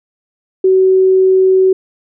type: tone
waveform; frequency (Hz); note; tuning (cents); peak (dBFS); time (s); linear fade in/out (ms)
sine; 377.1; F#4; +33; -6; 0.64-1.73; 5
effects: none